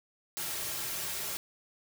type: noise with comb filter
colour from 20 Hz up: white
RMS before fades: -36 dBFS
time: 0.37-1.37 s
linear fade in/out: 0 ms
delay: 4 ms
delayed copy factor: -0.5
effects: none